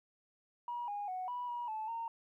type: tone with pitch steps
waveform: sine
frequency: 960 / 819 / 740 / 980 / 961 / 870 / 919 Hz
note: B5 / G#5 / F#5 / B5 / B5 / A5 / A#5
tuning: -49 / -24 / 0 / -14 / -48 / -20 / -25 cents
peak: -36 dBFS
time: 0.68-2.08 s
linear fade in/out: 2 ms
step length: 200 ms
effects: tanh soft clip ceiling -32 dBFS + 13-bit